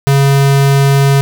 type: tone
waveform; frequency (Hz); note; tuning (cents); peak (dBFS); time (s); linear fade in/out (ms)
square; 138.59; C#3; 0; -7; 0.07-1.21; 0
effects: none